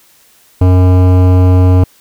sine tone with hard clipping, 91.5 Hz, F#2, 19 cents flat, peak -6 dBFS, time 0.61-1.84 s, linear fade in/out 5 ms, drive 16 dB, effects white hiss -47 dBFS RMS until 2 s

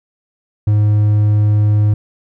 triangle tone, 105 Hz, G#2, 19 cents sharp, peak -7 dBFS, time 0.67-1.94 s, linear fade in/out 5 ms, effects none

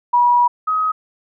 sine tone pair in turn, 968 / 1264.9 Hz, B5 / D#6, -35 / +28 cents, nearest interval perfect fourth, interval 463 cents, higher second, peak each -10 / -15 dBFS, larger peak first, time 0.13-0.48 / 0.67-0.92 s, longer first, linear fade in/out 10 ms, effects none

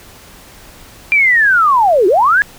sine linear two-way sweep, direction down then up, 2394 to 342.5 to 1718 Hz, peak -7 dBFS, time 1.12-2.42 s, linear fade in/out 0 ms, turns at 2.07 s, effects pink hiss -39 dBFS RMS until 2.58 s

